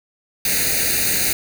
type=noise with comb filter; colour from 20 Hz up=white; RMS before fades=-19 dBFS; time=0.45-1.33 s; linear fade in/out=2 ms; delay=0.46 ms; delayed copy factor=+1; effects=none